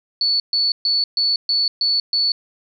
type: tone bursts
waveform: sine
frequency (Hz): 4447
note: C#8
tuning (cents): +5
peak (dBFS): -15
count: 7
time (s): 0.21-2.32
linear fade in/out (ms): 2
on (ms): 190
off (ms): 130
effects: none